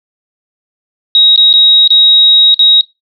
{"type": "tone with dropouts", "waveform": "sine", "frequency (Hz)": 3800, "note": "A#7", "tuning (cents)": 33, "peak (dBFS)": -3, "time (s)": [1.15, 2.81], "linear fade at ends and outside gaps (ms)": 1, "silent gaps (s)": [[1.361, 1.376], [1.529, 1.538], [1.876, 1.904], [2.543, 2.592]], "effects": ["noise-tail reverb RT60 0.2 s tail -20 dB re dry"]}